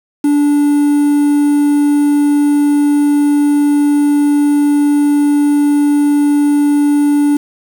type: tone with quantisation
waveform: triangle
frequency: 290.8 Hz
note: D4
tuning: 17 cents flat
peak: -6 dBFS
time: 0.24-7.37 s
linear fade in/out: 5 ms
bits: 5
effects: none